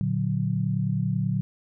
sine chord, Bb augmented, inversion none, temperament equal, 116.54 / 146.83 / 185 Hz, Bb2 / D3 / F#3, 0 / 0 / 0 cents, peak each -27 dBFS, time 0.01-1.41 s, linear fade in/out 0 ms, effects none

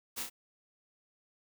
white noise with echo, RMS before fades -38 dBFS, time 0.16-0.24 s, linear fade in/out 20 ms, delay 30 ms, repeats 2, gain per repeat -4 dB, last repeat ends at 0.3 s, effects none

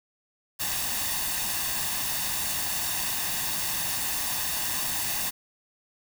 white noise with comb filter, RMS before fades -29 dBFS, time 0.59-5.31 s, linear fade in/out 20 ms, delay 1.1 ms, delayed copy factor +0.6, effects none

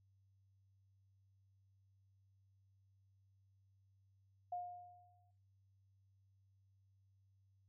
sine tone with exponential decay, 712 Hz, F5, 33 cents sharp, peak -39 dBFS, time 4.52-5.31 s, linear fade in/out 5 ms, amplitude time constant 170 ms, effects noise-tail reverb RT60 0.9 s tail -19 dB re dry + added 97 Hz sine -70 dBFS peak until 7.68 s

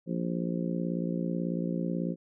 harmonic tone, 58.2 Hz, A#1, 2 cents flat, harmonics 3 / 4 / 5 / 6 / 7 / 8 / 9, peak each -31 / -35 / -37 / -39 / -42 / -51 / -40 dBFS, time 0.06-2.16 s, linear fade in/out 50 ms, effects none

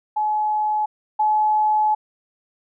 sine tone pair in turn, 851 / 854.2 Hz, G#5 / G#5, +42 / +48 cents, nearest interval unison, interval 6 cents, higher second, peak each -18 / -15 dBFS, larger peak second, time 0.16-0.86 / 1.19-1.95 s, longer second, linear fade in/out 10 ms, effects none

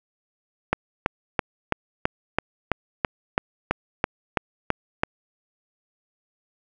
click train, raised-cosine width 0.5 ms, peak -4 dBFS, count 14, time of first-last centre 0.73-5.035 s, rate 3.02 Hz, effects none

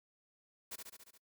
white noise with echo, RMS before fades -44 dBFS, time 0.71-0.76 s, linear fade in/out 10 ms, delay 70 ms, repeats 6, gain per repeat -3 dB, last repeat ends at 1.18 s, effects noise-tail reverb RT60 0.1 s tail -26 dB re dry

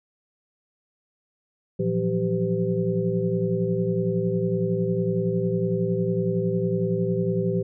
sine tone cluster, 115 / 170.7 / 181.6 / 389.6 / 506 Hz, A#2 / F3 / F#3 / G4 / B4, -23 / -39 / -32 / -11 / +42 cents, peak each -29 / -26 / -29 / -26 / -30 dBFS, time 1.79-7.63 s, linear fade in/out 10 ms, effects none

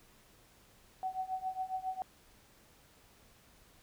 sine tone with tremolo, 752 Hz, F#5, 28 cents sharp, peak -31 dBFS, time 1.03-2.02 s, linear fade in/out 0 ms, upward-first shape triangle, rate 7.3 Hz, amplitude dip 95%, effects pink hiss -63 dBFS RMS until 3.82 s

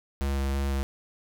square tone with vibrato, 68.6 Hz, C#2, 17 cents flat, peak -26 dBFS, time 0.21-0.83 s, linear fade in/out 0 ms, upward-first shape square, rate 3 Hz, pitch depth 11 cents each way, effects none

